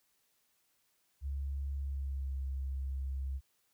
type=tone with pitch glide; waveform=sine; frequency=69.3 to 67.09 Hz; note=C#2 to C2; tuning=0 to +44 cents; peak=-34 dBFS; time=1.21-3.41 s; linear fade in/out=50 ms; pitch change=-56 cents; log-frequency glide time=1.76-2.4 s; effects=white hiss -75 dBFS RMS until 3.73 s